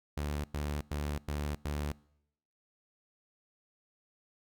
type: tone bursts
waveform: sawtooth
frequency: 73.42 Hz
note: D2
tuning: in tune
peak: -29 dBFS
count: 5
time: 0.17-1.92 s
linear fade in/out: 5 ms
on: 270 ms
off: 100 ms
effects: noise-tail reverb RT60 0.8 s tail -24 dB re dry